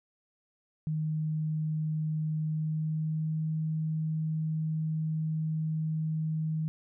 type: tone with pitch glide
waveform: sine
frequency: 155.56 to 157.46 Hz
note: D#3 to D#3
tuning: 0 to +21 cents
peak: -28 dBFS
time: 0.87-6.68 s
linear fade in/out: 0 ms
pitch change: +21 cents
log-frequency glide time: 2.44-3.48 s
effects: none